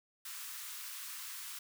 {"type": "high-pass noise", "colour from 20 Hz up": "white", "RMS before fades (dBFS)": -45, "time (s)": [0.25, 1.59], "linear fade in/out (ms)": 5, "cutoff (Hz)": 1000, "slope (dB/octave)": 48, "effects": []}